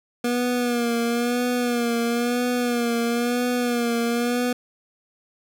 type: tone with vibrato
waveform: 25% pulse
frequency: 240 Hz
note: B3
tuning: 49 cents flat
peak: -17 dBFS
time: 0.24-4.53 s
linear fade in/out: 5 ms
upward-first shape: sine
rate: 1 Hz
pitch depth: 46 cents each way
effects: none